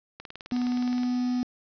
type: click train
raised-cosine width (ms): 0.2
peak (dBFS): -22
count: 17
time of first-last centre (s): 0.2-1.033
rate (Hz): 19.2
type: tone with pitch glide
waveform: triangle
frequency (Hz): 246.9 to 248.5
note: B3 to B3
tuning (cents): 0 to +11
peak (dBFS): -22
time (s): 0.52-1.43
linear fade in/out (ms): 0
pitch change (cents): +11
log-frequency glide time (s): 0.62-1.31
effects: resampled to 11025 Hz + 7-bit